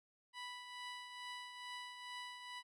15% pulse tone with tremolo, 987 Hz, B5, 1 cent flat, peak -38 dBFS, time 0.33-2.63 s, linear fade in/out 50 ms, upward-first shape triangle, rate 2.3 Hz, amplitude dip 55%, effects low-pass 8000 Hz 12 dB/octave

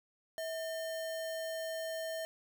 sine tone with sample-and-hold, 647 Hz, E5, 32 cents flat, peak -36 dBFS, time 0.38-2.25 s, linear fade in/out 0 ms, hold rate 2450 Hz, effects none

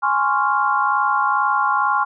sine chord, Db major seventh, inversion second, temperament equal with one note detuned, 830.6 / 1046.5 / 1108.7 / 1392.9 Hz, Ab5 / C6 / Db6 / F6, 0 / 0 / 0 / -5 cents, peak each -21 dBFS, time 0.02-2.05 s, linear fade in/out 20 ms, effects none

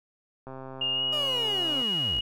click train, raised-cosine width 1 ms, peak -27 dBFS, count 179, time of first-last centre 0.47-1.818 s, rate 132 Hz
sine tone with pitch glide, 2832 to 2890 Hz, F7 to F#7, +23 to -41 cents, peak -25 dBFS, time 0.81-2.21 s, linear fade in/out 5 ms, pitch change +36 cents, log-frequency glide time 0.93-1.03 s
30% pulse linear sweep, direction down, 622.3 to 32.9 Hz, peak -31 dBFS, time 1.12-2.21 s, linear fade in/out 10 ms
effects none

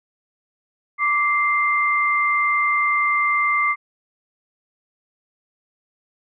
sine tone pair together, 1169 / 2090 Hz, D6 / C7, -8 / -2 cents, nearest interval minor seventh, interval 1006 cents, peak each -19 dBFS, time 0.98-3.76 s, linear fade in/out 50 ms, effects none

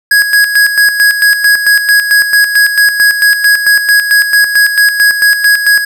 square tone with tremolo, 1661.2 Hz, G#6, in tune, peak -4 dBFS, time 0.11-5.85 s, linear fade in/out 5 ms, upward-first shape square, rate 4.5 Hz, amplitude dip 60%, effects none

